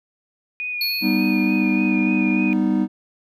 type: tone with vibrato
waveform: sine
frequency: 2458 Hz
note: D#7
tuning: 22 cents flat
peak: -24 dBFS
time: 0.6-2.53 s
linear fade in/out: 0 ms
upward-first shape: sine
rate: 3.4 Hz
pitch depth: 22 cents each way
type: tone with exponential decay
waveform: square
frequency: 4364 Hz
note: C#8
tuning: 28 cents flat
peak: -20 dBFS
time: 0.81-1.96 s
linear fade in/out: 2 ms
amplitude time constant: 250 ms
type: chord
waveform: triangle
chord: G augmented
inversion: none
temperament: equal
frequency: 196 / 246.9 / 311.1 Hz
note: G3 / B3 / D#4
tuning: 0 / 0 / 0 cents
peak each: -19 dBFS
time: 1.01-2.88 s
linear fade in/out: 50 ms
effects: none

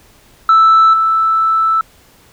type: tone with level steps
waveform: sine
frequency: 1318.5 Hz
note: E6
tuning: in tune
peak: -3 / -9 dBFS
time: 0.49-1.81 s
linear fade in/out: 2 ms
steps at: 0.93 s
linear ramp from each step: 10 ms
effects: tanh soft clip ceiling -3 dBFS + pink hiss -47 dBFS RMS until 2.32 s

